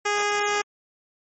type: tone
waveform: 10% pulse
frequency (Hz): 412.3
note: G#4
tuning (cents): -13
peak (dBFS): -13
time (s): 0.05-0.62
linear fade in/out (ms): 10
effects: MP3 32 kbps